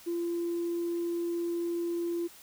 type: tone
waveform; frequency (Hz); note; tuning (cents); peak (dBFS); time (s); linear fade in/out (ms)
sine; 342.4; F4; -34; -28; 0.06-2.28; 20
effects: tanh soft clip ceiling -25 dBFS + white hiss -53 dBFS RMS until 2.42 s